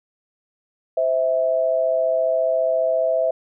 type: tone pair together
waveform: sine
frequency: 518 / 652.6 Hz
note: C5 / E5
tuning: -17 / -18 cents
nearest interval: major third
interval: 399 cents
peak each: -22 / -18 dBFS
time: 0.97-3.31 s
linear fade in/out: 5 ms
effects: none